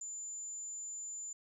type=tone; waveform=sine; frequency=7080 Hz; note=A8; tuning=10 cents sharp; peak=-40 dBFS; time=0.01-1.33 s; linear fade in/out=5 ms; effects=tanh soft clip ceiling -36 dBFS + 13-bit